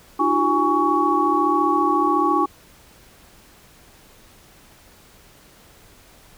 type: tone cluster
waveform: sine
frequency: 301.9 / 343.3 / 377.7 / 825 / 1121 Hz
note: D4 / F4 / F#4 / G#5 / C#6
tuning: +48 / -30 / +36 / -12 / +19 cents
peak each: -23 / -23 / -27 / -23 / -19 dBFS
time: 0.19-2.46 s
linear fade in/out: 10 ms
effects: pink hiss -50 dBFS RMS until 6.37 s